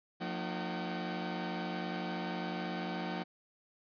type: tone cluster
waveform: sawtooth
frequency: 178.1 / 229.8 / 306 / 762 Hz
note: F3 / A#3 / D#4 / G5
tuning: +34 / -25 / -29 / -49 cents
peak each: -35 / -39 / -39 / -38 dBFS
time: 0.2-3.24 s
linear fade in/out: 20 ms
effects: resampled to 11025 Hz